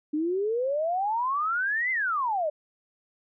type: exponential two-way sweep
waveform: sine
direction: up then down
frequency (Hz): 293.7 to 2093 to 581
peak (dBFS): -24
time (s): 0.13-2.5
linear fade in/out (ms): 10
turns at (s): 1.91
effects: none